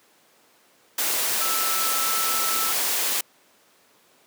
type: tone in noise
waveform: sine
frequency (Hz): 1318.5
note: E6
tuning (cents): 0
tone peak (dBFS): -28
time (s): 1.41-2.72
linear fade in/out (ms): 5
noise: white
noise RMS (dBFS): -24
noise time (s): 0.98-3.21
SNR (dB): -7
effects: pink hiss -58 dBFS RMS until 4.26 s + high-pass 300 Hz 12 dB/octave